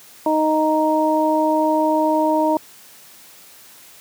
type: harmonic tone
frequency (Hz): 311.1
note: D#4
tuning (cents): 0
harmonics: 1 / 2 / 3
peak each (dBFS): -19 / -19 / -19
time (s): 0.26-2.57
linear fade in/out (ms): 2
effects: white hiss -45 dBFS RMS until 4 s + high-pass 100 Hz 12 dB/octave